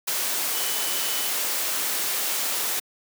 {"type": "tone in noise", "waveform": "sine", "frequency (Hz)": 3003, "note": "F#7", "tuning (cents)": 25, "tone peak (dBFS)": -35, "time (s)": [0.54, 1.29], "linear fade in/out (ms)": 10, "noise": "white", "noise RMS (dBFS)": -26, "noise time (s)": [0.07, 2.8], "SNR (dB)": -12, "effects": ["high-pass 300 Hz 12 dB/octave"]}